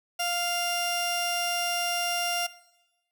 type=tone pair together; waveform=sawtooth; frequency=698.5 / 2794 Hz; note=F5 / F7; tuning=0 / 0 cents; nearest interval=2 octaves; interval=2400 cents; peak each=-25 dBFS; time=0.19-2.47 s; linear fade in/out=10 ms; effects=noise-tail reverb RT60 1.0 s tail -18 dB re dry